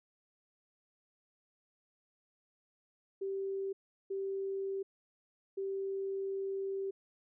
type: tone bursts at uneven times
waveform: sine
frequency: 389.4 Hz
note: G4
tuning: 12 cents flat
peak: -34 dBFS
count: 3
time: 3.21-3.73 / 4.1-4.83 / 5.57-6.91 s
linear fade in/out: 10 ms
effects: none